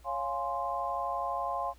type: chord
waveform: sine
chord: Db major seventh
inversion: none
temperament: equal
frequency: 554.4 / 698.5 / 830.6 / 1046.5 Hz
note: Db5 / F5 / Ab5 / C6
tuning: 0 / 0 / 0 / 0 cents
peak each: -39 / -35 / -37 / -34 dBFS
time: 0.04-1.74 s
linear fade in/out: 50 ms
effects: added 60 Hz sine -54 dBFS peak until 1.78 s + pink hiss -63 dBFS RMS until 1.78 s